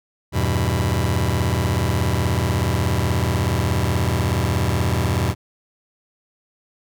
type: chord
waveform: sawtooth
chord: E minor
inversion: none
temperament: just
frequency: 82.41 / 98.89 / 123.61 Hz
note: E2 / G2 / B2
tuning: 0 / +16 / +2 cents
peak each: -18 dBFS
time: 0.32-5.35 s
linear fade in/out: 50 ms
effects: none